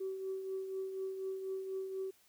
sine tone with tremolo, 382.1 Hz, G4, 44 cents flat, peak -34 dBFS, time 0-2.11 s, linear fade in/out 10 ms, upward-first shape triangle, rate 4.1 Hz, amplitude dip 55%, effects tanh soft clip ceiling -31 dBFS + white hiss -68 dBFS RMS until 2.28 s

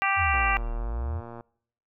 harmonic tone, 392 Hz, G4, in tune, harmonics 2 / 3 / 4 / 5 / 6 / 7, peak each -28 / -27 / -31 / -29 / -30 / -30 dBFS, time 0.02-0.57 s, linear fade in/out 0 ms
sine exponential two-way sweep, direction down then up, 95 to 36.53 to 93.3 Hz, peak -27 dBFS, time 0.16-1.22 s, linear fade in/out 50 ms, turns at 0.71 s
click train, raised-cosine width 1 ms, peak -27 dBFS, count 126, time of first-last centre 0.34-1.408 s, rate 117 Hz
effects noise-tail reverb RT60 0.7 s tail -26 dB re dry

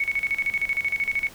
sine tone with tremolo, 2217 Hz, C#7, in tune, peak -20 dBFS, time 0-1.29 s, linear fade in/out 5 ms, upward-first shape square, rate 13 Hz, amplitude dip 80%, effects pink hiss -46 dBFS RMS until 1.34 s

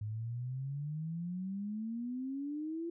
sine exponential sweep, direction up, 104.1 to 342.6 Hz, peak -36 dBFS, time 0.01-2.9 s, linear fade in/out 5 ms, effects none

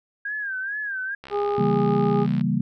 sine tone with vibrato, 1612 Hz, G6, 48 cents sharp, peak -26 dBFS, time 0.25-1.15 s, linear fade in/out 5 ms, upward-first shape sine, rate 2.3 Hz, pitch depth 110 cents each way
click train, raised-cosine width 0.3 ms, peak -23 dBFS, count 80, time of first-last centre 1.24-2.41 s, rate 67.5 Hz
harmonic tone, 408.9 Hz, G#4, 27 cents flat, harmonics 1 / 2 / 3, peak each -22 / -28 / -32 dBFS, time 1.3-2.27 s, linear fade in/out 50 ms
sine chord, C# diminished seventh, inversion none, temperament equal, 138.59 / 164.81 / 196 / 233.1 Hz, C#3 / E3 / G3 / Bb3, 0 / 0 / 0 / 0 cents, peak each -26 / -26 / -24 / -25 dBFS, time 1.58-2.61 s, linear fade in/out 5 ms
effects none

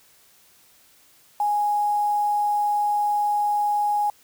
sine tone with quantisation, 829 Hz, G#5, 3 cents flat, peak -19 dBFS, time 1.4-4.1 s, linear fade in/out 2 ms, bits 7, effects white hiss -56 dBFS RMS until 4.23 s

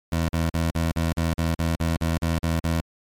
20% pulse tone bursts, 82.41 Hz, E2, in tune, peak -16 dBFS, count 13, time 0.12-2.81 s, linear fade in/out 5 ms, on 170 ms, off 40 ms, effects MP3 96 kbps

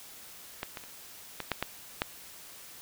clicks, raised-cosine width 0.3 ms, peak -17 / -22 / -30 / -18 / -12 / -13 / -11 dBFS, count 7, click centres 0.631 / 0.772 / 0.838 / 1.403 / 1.517 / 1.626 / 2.019 s, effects white hiss -49 dBFS RMS until 2.81 s

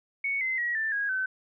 sine tone with pitch steps, 2221 / 2060 / 1911.3 / 1773 / 1644.8 / 1525.8 Hz, C#7 / C7 / A#6 / A6 / G#6 / G6, +3 / -28 / +43 / +13 / -17 / -47 cents, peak -26 dBFS, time 0.24-1.26 s, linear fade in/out 5 ms, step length 170 ms, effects none

